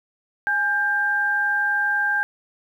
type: tone pair together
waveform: sine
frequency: 830.6 / 1588 Hz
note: G#5 / G6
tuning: 0 / +22 cents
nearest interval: major seventh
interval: 1122 cents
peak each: -27 / -19 dBFS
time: 0.47-2.23 s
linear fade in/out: 0 ms
effects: 9-bit